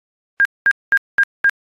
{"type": "tone bursts", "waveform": "sine", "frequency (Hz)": 1613, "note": "G6", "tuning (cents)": 49, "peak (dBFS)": -9, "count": 5, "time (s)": [0.4, 1.495], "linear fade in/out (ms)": 0, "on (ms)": 51, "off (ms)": 210, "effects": ["AAC 32 kbps"]}